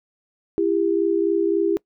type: tone pair together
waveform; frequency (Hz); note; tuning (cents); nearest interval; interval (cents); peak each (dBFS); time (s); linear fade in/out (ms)
sine; 335.5 / 399.2; E4 / G4; +31 / +32; minor third; 301; -20; 0.58-1.77; 0
effects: noise-tail reverb RT60 0.1 s tail -24 dB re dry